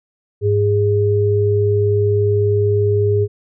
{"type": "tone pair together", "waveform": "sine", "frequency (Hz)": [102.52, 411], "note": ["G#2", "G#4"], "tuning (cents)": [-22, -18], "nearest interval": "2 octaves", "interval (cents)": 2404, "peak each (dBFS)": -15, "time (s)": [0.41, 3.28], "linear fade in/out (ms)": 50, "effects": []}